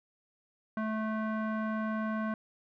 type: tone with low-pass filter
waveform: square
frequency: 218.1 Hz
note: A3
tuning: 15 cents flat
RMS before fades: -33 dBFS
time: 0.77-2.34 s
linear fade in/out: 2 ms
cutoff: 1400 Hz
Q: 2.7
effects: none